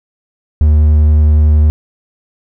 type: tone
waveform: triangle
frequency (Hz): 75.9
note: D#2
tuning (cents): -42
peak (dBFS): -3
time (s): 0.61-1.7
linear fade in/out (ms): 0
effects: none